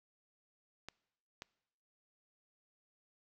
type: clicks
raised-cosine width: 0.2 ms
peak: -27 dBFS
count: 2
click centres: 0.886 / 1.421 s
effects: noise-tail reverb RT60 0.9 s tail -24 dB re dry